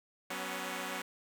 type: chord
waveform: 5% pulse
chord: F# suspended fourth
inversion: none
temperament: equal with one note detuned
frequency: 187.47 / 246.9 / 277.2 Hz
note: F#3 / B3 / C#4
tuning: +23 / 0 / 0 cents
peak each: -30 dBFS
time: 0.3-1.02 s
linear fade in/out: 5 ms
effects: none